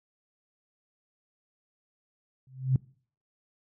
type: tone with exponential growth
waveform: sine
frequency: 130.81 Hz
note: C3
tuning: in tune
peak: -17 dBFS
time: 2.47-2.76 s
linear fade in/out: 2 ms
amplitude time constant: 63 ms
effects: noise-tail reverb RT60 0.5 s tail -24 dB re dry